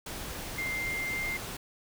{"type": "tone in noise", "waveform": "sine", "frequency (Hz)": 2099, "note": "C7", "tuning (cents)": 5, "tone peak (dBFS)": -31, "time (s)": [0.58, 1.37], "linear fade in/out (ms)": 5, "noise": "pink", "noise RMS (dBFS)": -39, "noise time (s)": [0.06, 1.57], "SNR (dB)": 5, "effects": []}